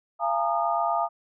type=tone cluster; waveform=sine; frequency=685 / 831 / 919 / 1225 Hz; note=F5 / G#5 / A#5 / D#6; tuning=-34 / +1 / -25 / -27 cents; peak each=-26 / -29 / -29 / -28 dBFS; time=0.19-1.09 s; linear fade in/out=50 ms; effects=none